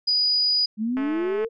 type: tone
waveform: sine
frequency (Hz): 4926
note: D#8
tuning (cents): -18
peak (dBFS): -18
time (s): 0.07-0.66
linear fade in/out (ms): 10
type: exponential sweep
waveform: sine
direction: up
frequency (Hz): 207.7 to 470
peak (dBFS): -22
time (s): 0.77-1.49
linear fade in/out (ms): 50
type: click train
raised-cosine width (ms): 0.5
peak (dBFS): -21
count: 104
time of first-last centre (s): 0.97-1.447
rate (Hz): 216
effects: none